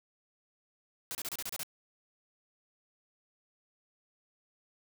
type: noise bursts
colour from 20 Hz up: white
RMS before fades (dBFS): -38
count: 8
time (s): 1.11-1.632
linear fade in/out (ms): 0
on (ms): 39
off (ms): 30
effects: none